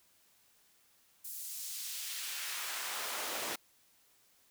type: noise with high-pass filter sweep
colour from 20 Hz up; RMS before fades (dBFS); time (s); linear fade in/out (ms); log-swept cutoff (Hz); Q
pink; -40; 1.24-3.56; 10; 10000 to 390; 0.82
effects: white hiss -68 dBFS RMS until 4.5 s